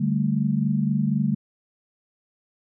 sine chord, D suspended fourth, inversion none, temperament equal, 146.83 / 196 / 220 Hz, D3 / G3 / A3, 0 / 0 / 0 cents, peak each -24 dBFS, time 0-1.35 s, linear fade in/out 10 ms, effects none

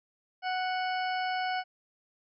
harmonic tone, 740 Hz, F#5, in tune, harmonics 1 / 2 / 3 / 4 / 6 / 7, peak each -30 / -36 / -40 / -42 / -46 / -47 dBFS, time 0.42-1.64 s, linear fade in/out 50 ms, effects none

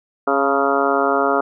harmonic tone with a mistuned harmonic, 138.59 Hz, C#3, in tune, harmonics 2 / 3 / 4 / 5 / 6 / 7 / 8 / 9 / 10, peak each -24 / -21 / -23 / -21 / -27 / -26 / -27 / -22 / -24 dBFS, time 0.27-1.41 s, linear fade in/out 5 ms, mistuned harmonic 6, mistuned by +64 cents, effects none

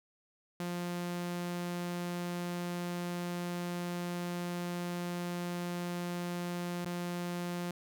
sawtooth tone with dropouts, 175.4 Hz, F3, 8 cents sharp, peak -31 dBFS, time 0.6-7.71 s, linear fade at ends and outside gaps 2 ms, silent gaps 6.847-6.857 s, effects none

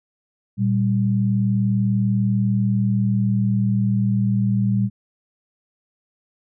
sine tone pair together, 116.54 / 196.72 Hz, A#2 / G3, 0 / +6 cents, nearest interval major sixth, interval 906 cents, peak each -19 dBFS, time 0.57-4.9 s, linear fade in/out 50 ms, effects none

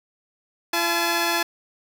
10% pulse tone pair together, 340 / 857.9 Hz, F4 / A5, -46 / -44 cents, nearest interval octave + major third, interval 1602 cents, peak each -15 dBFS, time 0.73-1.43 s, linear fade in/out 5 ms, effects none

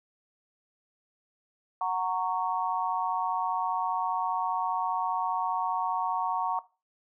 sine chord, F# major, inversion none, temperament just, 740 / 925 / 1110 Hz, F#5 / A#5 / C#6, 0 / -14 / +2 cents, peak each -31 dBFS, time 1.81-6.59 s, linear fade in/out 2 ms, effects noise-tail reverb RT60 0.3 s tail -18 dB re dry

